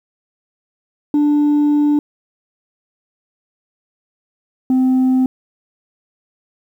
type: tone pair in turn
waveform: sine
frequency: 294 / 258.3 Hz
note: D4 / C4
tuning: +2 / -22 cents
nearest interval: major second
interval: 224 cents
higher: first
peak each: -8 dBFS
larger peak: neither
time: 1.14-1.99 / 4.7-5.26 s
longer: first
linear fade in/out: 2 ms
effects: tanh soft clip ceiling -10 dBFS + 8-bit